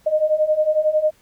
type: beating tone pair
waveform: sine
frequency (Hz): 609 / 620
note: D#5 / D#5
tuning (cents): -37 / -6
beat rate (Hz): 11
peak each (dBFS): -20 / -17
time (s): 0.06-1.11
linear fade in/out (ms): 10
effects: pink hiss -57 dBFS RMS until 1.21 s